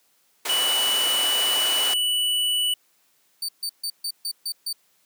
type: high-pass noise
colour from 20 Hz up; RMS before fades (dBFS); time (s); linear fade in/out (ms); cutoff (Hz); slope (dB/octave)
pink; -29; 0.45-1.94; 5; 560; 12
type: tone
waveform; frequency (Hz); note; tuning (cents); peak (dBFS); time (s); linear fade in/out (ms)
square; 2960; F#7; 0; -21; 0.49-2.74; 5
type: tone bursts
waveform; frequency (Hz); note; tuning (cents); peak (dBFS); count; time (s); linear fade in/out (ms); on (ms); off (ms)
sawtooth; 4583; D8; -43; -23; 7; 3.42-4.729; 5; 67; 140
effects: white hiss -64 dBFS RMS until 5.05 s + high-pass 150 Hz 12 dB/octave